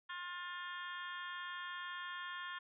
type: harmonic tone with a mistuned harmonic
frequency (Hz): 354.2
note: F4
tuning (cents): +24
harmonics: 3 / 4 / 5 / 6 / 7 / 8 / 9 / 10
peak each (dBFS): -47 / -49 / -47 / -61 / -61 / -59 / -52 / -59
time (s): 0.09-2.59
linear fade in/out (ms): 10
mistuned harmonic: 9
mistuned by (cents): +26
effects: none